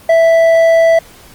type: tone with hard clipping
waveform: triangle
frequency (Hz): 659.3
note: E5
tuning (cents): 0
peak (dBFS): -7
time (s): 0.09-0.99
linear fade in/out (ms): 5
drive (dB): 9
effects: pink hiss -40 dBFS RMS until 1.34 s + Opus 24 kbps